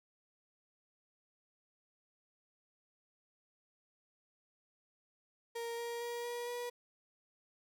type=tone with pitch steps; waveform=35% pulse; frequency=466.2 / 470.5 / 474.9 / 479.3 / 483.8 Hz; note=A#4 / A#4 / A#4 / A#4 / B4; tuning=0 / +16 / +32 / +48 / -36 cents; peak=-37 dBFS; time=5.55-6.7 s; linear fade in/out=10 ms; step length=230 ms; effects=none